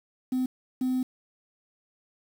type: tone bursts at uneven times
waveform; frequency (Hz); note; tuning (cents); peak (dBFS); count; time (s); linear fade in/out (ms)
sine; 255.8; C4; -39; -22; 2; 0.32-0.46 / 0.81-1.03; 5
effects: tanh soft clip ceiling -22 dBFS + 8-bit